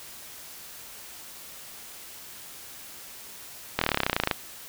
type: slowing click train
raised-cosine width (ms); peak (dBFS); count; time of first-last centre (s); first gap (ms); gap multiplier
0.3; -6; 18; 3.79-4.312; 24; 1.03
effects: white hiss -44 dBFS RMS until 4.68 s